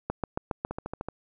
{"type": "two click trains", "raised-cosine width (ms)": 1, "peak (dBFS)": [-14, -19], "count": [5, 6], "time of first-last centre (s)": [[0.1, 0.649], [0.71, 1.086]], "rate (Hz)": [7.28, 13.3], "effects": []}